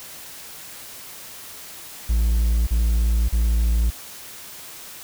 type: tone bursts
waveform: triangle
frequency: 56.9 Hz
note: A#1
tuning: 41 cents flat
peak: -14 dBFS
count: 3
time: 2.09-3.904 s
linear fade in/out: 10 ms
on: 580 ms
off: 37 ms
effects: white hiss -39 dBFS RMS until 5.03 s